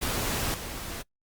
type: noise with level steps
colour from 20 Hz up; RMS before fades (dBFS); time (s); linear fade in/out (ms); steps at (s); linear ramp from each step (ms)
pink; -29 / -37; 0.01-1.03; 20; 0.54; 2
effects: noise-tail reverb RT60 0.1 s tail -24 dB re dry + Opus 48 kbps